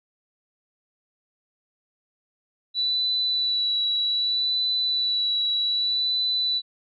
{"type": "tone with vibrato", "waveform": "sine", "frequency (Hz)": 3951, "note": "B7", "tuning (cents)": 0, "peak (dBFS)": -21, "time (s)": [2.74, 6.62], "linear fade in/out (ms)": 50, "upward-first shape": "sine", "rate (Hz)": 0.64, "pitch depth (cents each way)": 19, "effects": []}